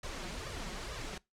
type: noise with flanger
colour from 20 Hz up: pink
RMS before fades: -41 dBFS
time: 0.03-1.18 s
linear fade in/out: 5 ms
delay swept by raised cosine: 1.7 to 5.5 ms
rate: 2.2 Hz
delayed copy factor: +0.75
effects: noise-tail reverb RT60 0.2 s tail -22 dB re dry + low-pass 7000 Hz 12 dB/octave